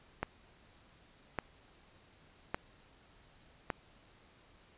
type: click train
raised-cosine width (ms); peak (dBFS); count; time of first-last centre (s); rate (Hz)
0.5; -18; 4; 0.23-3.702; 0.864
effects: pink hiss -63 dBFS RMS until 4.77 s + resampled to 8000 Hz